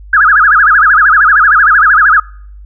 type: tone with vibrato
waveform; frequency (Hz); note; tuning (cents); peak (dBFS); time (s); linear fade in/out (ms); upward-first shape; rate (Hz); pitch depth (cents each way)
sine; 1447; F#6; -39; -3; 0.13-2.2; 5; sine; 13; 280
effects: noise-tail reverb RT60 0.6 s tail -26 dB re dry + added 50 Hz sine -29 dBFS peak until 2.65 s